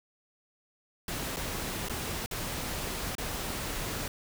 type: noise with dropouts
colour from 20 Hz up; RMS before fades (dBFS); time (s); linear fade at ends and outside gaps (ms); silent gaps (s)
pink; -35; 1.08-4.08; 2; 1.363-1.368 / 1.886-1.896 / 2.261-2.311 / 3.152-3.182
effects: none